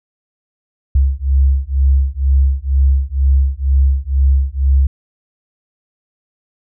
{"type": "beating tone pair", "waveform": "sine", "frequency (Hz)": [66.8, 68.9], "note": ["C2", "C#2"], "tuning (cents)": [36, -10], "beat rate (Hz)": 2.1, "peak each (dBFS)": -13, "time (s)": [0.95, 4.87], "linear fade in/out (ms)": 5, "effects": []}